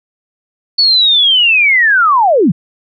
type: linear sweep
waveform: sine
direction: down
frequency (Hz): 4491 to 133.8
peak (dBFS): -6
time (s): 0.78-2.52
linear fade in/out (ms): 10
effects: none